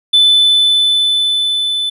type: tone with level ramp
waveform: triangle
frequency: 3508 Hz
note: A7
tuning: 6 cents flat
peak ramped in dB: -3 to -13 dBFS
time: 0.13-1.9 s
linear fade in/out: 10 ms
effects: tanh soft clip ceiling 0 dBFS + resampled to 32000 Hz